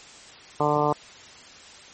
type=harmonic tone; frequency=148.4 Hz; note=D3; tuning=18 cents sharp; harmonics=1 / 2 / 3 / 4 / 5 / 6 / 7 / 8; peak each=-29 / -29 / -26 / -27 / -27 / -27 / -27 / -31 dBFS; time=0.6-0.93 s; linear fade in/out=2 ms; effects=white hiss -46 dBFS RMS until 1.93 s + MP3 32 kbps